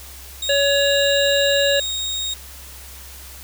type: tone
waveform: 30% pulse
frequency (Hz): 3740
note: A#7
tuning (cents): +5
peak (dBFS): -20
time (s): 0.42-2.34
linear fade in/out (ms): 5
type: harmonic tone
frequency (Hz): 562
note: C#5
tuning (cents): +24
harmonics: 1 / 3 / 5 / 7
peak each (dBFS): -17 / -22 / -24 / -25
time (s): 0.49-1.8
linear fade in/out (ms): 5
effects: added 66 Hz sine -40 dBFS peak until 3.43 s + white hiss -40 dBFS RMS until 3.43 s